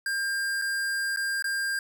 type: tone with dropouts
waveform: square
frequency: 1600 Hz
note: G6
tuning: 35 cents sharp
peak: -27 dBFS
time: 0.06-1.79 s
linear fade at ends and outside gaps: 2 ms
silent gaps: 0.616-0.62 / 1.162-1.171 / 1.424-1.442 s
effects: none